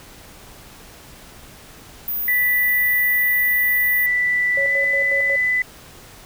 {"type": "tone", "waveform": "sine", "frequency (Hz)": 14917, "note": "A#9", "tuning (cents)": 0, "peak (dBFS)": -21, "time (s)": [2.08, 4.06], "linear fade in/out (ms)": 0}
{"type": "tone with pitch glide", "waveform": "sine", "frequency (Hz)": [1975.5, 1999.6], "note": ["B6", "B6"], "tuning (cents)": [0, 21], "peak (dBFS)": -16, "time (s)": [2.28, 5.62], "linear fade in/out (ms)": 2, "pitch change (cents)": 21, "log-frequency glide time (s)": [4.66, 4.73]}
{"type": "tone with tremolo", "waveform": "sine", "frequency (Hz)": 554.4, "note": "C#5", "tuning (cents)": 0, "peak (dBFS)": -23, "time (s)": [4.57, 5.36], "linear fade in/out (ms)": 5, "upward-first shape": "square", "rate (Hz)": 5.5, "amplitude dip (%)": 65}
{"effects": ["pink hiss -43 dBFS RMS until 6.25 s"]}